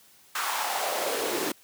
pink noise with high-pass filter sweep, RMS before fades -29 dBFS, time 0.35-1.52 s, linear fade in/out 5 ms, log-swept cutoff 1200 to 310 Hz, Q 3.1, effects white hiss -57 dBFS RMS until 1.63 s + high-pass 80 Hz 12 dB/octave

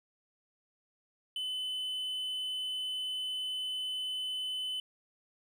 triangle tone, 3023 Hz, F#7, 36 cents sharp, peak -32 dBFS, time 1.36-4.8 s, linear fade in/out 2 ms, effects none

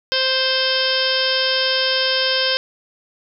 harmonic tone, 523.3 Hz, C5, in tune, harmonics 1 / 2 / 3 / 4 / 5 / 6 / 7 / 8 / 9 / 10, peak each -23 / -31 / -24 / -32 / -28 / -22 / -27 / -31 / -26 / -23 dBFS, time 0.12-2.57 s, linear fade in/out 0 ms, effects none

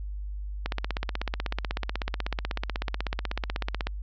click train, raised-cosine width 0.3 ms, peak -13 dBFS, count 53, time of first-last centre 0.66-3.87 s, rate 16.2 Hz, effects added 50 Hz sine -32 dBFS peak until 4.02 s + resampled to 16000 Hz

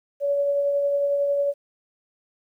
sine tone with tremolo, 567 Hz, C#5, 39 cents sharp, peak -18 dBFS, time 0.2-1.54 s, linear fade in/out 50 ms, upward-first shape triangle, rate 11 Hz, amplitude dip 30%, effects 10-bit

